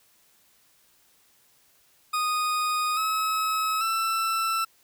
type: tone with pitch steps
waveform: 40% pulse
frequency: 1239 / 1284.9 / 1332.5 Hz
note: D#6 / E6 / E6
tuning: -8 / -45 / +18 cents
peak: -23 dBFS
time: 2.13-4.65 s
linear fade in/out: 10 ms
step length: 840 ms
effects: white hiss -62 dBFS RMS until 4.83 s